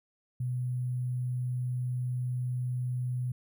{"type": "tone with sample-and-hold", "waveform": "sine", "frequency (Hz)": 125, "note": "B2", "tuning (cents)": 21, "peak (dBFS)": -29, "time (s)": [0.4, 3.32], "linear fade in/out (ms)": 5, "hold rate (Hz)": 11025, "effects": []}